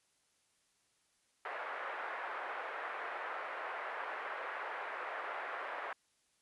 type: band-pass noise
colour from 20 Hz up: white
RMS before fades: -42 dBFS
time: 1.45-5.93 s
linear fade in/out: 2 ms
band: 490 to 1800 Hz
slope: 24 dB/octave
effects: white hiss -75 dBFS RMS until 6.41 s + resampled to 24000 Hz